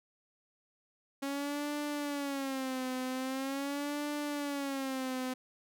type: tone with vibrato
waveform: sawtooth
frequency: 274.5 Hz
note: C#4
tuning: 17 cents flat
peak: -30 dBFS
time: 1.22-5.34 s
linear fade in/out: 10 ms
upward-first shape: sine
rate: 0.43 Hz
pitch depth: 120 cents each way
effects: none